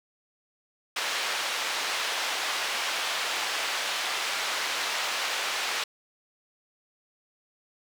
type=band-pass noise; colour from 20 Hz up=white; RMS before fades=-30 dBFS; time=0.96-5.84 s; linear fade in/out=5 ms; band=620 to 3800 Hz; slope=12 dB/octave; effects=none